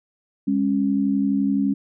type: tone pair together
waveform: sine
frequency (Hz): 202.7 / 274.5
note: G#3 / C#4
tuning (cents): -42 / -17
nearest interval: perfect fourth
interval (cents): 525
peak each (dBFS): -21 / -20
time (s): 0.47-1.74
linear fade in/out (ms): 10
effects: none